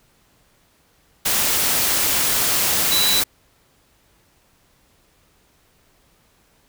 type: tone in noise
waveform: sine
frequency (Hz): 3951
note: B7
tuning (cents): 0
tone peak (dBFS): -18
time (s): 2.91-3.21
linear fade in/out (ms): 10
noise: white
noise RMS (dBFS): -19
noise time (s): 1.25-3.24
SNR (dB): -2
effects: pink hiss -59 dBFS RMS until 6.68 s